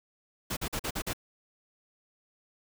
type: noise bursts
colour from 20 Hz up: pink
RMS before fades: -33 dBFS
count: 6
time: 0.5-1.134 s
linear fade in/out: 10 ms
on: 69 ms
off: 44 ms
effects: none